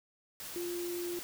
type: tone in noise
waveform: sine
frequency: 349.2 Hz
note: F4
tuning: in tune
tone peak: -35 dBFS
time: 0.56-1.19 s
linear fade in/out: 0 ms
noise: white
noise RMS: -44 dBFS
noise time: 0.4-1.23 s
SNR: +6 dB
effects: none